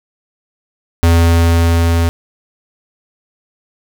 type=tone with level ramp; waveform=square; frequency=84 Hz; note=E2; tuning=33 cents sharp; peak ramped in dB=-7 to -11 dBFS; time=1.03-2.09 s; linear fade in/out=0 ms; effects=8-bit